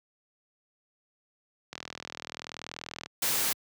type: click train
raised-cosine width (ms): 0.2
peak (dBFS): -20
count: 55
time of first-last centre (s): 1.73-3.06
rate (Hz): 40.6
type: noise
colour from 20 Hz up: white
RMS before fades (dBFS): -28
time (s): 3.22-3.53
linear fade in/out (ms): 5
effects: high-pass 100 Hz 12 dB/octave